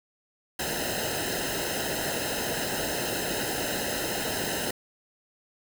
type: noise with comb filter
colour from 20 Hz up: pink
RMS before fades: -30 dBFS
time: 0.59-4.71 s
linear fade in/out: 5 ms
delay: 0.87 ms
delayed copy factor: -0.9
effects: none